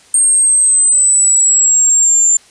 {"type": "exponential sweep", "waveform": "sine", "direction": "down", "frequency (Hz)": [8600, 7220], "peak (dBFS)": -7, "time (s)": [0.14, 2.37], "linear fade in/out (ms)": 2, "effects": ["white hiss -45 dBFS RMS until 2.5 s", "resampled to 22050 Hz"]}